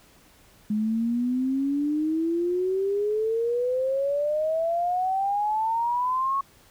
sine exponential sweep, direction up, 209.2 to 1108.7 Hz, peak -22 dBFS, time 0.7-6.41 s, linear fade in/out 5 ms, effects pink hiss -56 dBFS RMS until 6.7 s

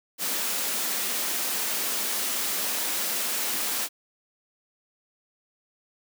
white high-pass noise, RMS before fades -28 dBFS, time 0.18-3.89 s, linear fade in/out 50 ms, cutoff 180 Hz, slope 96 dB/octave, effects none

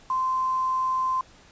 sine tone with quantisation, 1038 Hz, C6, 14 cents flat, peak -22 dBFS, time 0.1-1.21 s, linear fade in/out 2 ms, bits 7, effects pink hiss -53 dBFS RMS until 1.51 s + resampled to 16000 Hz

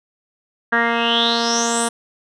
10% pulse tone with low-pass filter sweep, 233.1 Hz, A#3, in tune, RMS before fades -18 dBFS, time 0.72-1.89 s, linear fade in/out 10 ms, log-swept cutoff 1700 to 9400 Hz, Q 9.2, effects none

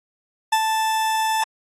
40% pulse tone with ADSR envelope, 880 Hz, A5, in tune, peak -13 dBFS, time 0.52-1.44 s, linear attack 9 ms, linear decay 58 ms, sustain -5 dB, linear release 6 ms, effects AAC 32 kbps

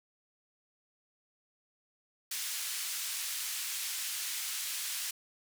white band-pass noise, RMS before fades -37 dBFS, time 2.31-5.11 s, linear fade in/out 5 ms, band 1900 to 12000 Hz, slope 12 dB/octave, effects none

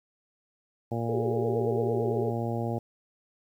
harmonic tone, 116.54 Hz, A#2, in tune, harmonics 1 / 2 / 3 / 4 / 5 / 6 / 7, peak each -31 / -34 / -36 / -37 / -38 / -39 / -39 dBFS, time 0.91-2.79 s, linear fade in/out 10 ms
sine tone with vibrato, 419.9 Hz, G#4, 19 cents sharp, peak -27 dBFS, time 1.09-2.3 s, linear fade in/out 2 ms, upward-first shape triangle, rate 8.8 Hz, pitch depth 230 cents each way
effects 10-bit

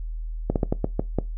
slowing click train, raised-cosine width 2 ms, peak -8 dBFS, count 7, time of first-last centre 0.5-1.187 s, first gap 58 ms, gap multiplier 1.27, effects noise-tail reverb RT60 0.2 s tail -20 dB re dry + added 40 Hz sine -28 dBFS peak until 1.37 s

